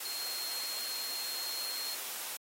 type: tone in noise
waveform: sine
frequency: 4241 Hz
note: C8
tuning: 23 cents sharp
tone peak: -38 dBFS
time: 0.05-1.95 s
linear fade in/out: 5 ms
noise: white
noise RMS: -40 dBFS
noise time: 0-2.37 s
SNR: -1 dB
effects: high-pass 400 Hz 12 dB/octave + AAC 48 kbps